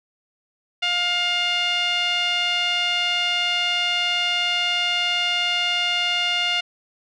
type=tone with low-pass filter; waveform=5% pulse; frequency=707 Hz; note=F5; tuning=21 cents sharp; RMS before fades=-22 dBFS; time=0.82-6.61 s; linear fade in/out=10 ms; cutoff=2900 Hz; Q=2.9; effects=none